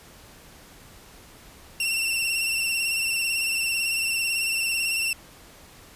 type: tone with vibrato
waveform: sawtooth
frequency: 2709 Hz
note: E7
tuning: 47 cents sharp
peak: -20 dBFS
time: 1.8-5.13 s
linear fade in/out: 2 ms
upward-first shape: sine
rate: 18 Hz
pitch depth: 42 cents each way
effects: pink hiss -49 dBFS RMS until 5.95 s + resampled to 32000 Hz